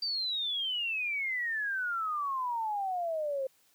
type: exponential sweep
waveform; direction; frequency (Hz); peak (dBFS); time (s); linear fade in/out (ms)
sine; down; 4699 to 522; -30; 0.02-3.47; 5
effects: white hiss -67 dBFS RMS until 3.74 s + high-pass 100 Hz 12 dB/octave